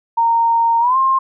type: tone with pitch glide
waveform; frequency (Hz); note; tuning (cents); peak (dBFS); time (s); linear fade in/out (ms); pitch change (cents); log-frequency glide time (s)
sine; 924 to 1061.4; A#5 to C6; -16 to +24; -11; 0.17-1.19; 10; +240; 0.8-0.97
effects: none